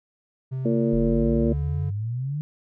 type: tone with pitch glide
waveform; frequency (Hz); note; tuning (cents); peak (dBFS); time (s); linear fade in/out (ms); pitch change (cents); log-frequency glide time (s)
triangle; 130.81 to 143.48; C3 to D3; 0 to -40; -24; 0.51-1.91; 20; +160; 0.66-1.19
type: harmonic tone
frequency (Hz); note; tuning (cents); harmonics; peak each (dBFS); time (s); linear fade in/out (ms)
114.9; A#2; -25; 2 / 3 / 4 / 5; -22 / -26 / -28 / -30; 0.65-1.53; 5
type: exponential sweep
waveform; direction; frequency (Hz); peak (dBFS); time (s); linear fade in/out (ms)
sine; up; 40.88 to 154; -25; 0.93-2.41; 0
effects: none